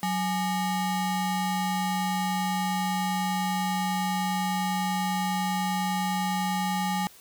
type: ring-modulated tone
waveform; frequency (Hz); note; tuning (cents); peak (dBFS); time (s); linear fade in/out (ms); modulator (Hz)
square; 510; C5; -44; -23; 0.03-7.07; 0; 325
effects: white hiss -52 dBFS RMS until 7.2 s